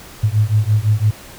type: beating tone pair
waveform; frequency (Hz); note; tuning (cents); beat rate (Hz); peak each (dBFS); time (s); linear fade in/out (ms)
sine; 103.83 / 109.73; G#2 / A2; 0 / -4; 5.9; -15; 0.23-1.11; 10
effects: pink hiss -38 dBFS RMS until 1.38 s